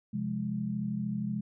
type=chord; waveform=sine; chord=F minor; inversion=second; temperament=equal; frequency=130.81 / 174.61 / 207.7 Hz; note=C3 / F3 / Ab3; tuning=0 / 0 / 0 cents; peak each=-37 / -37 / -32 dBFS; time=0.13-1.41 s; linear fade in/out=10 ms; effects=none